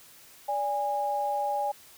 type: tone pair together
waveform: sine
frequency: 580 / 820.2 Hz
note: D5 / G#5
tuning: -22 / -22 cents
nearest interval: tritone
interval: 600 cents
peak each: -32 / -27 dBFS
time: 0.48-1.72 s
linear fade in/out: 10 ms
effects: white hiss -53 dBFS RMS until 1.97 s